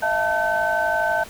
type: tone cluster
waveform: sine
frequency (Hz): 634 / 686 / 884 / 1528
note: D#5 / F5 / A5 / G6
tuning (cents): +32 / -31 / +8 / -45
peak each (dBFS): -24 / -24 / -24 / -22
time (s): 0.02-1.24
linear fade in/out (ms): 10
effects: tanh soft clip ceiling -10 dBFS + pink hiss -41 dBFS RMS until 1.29 s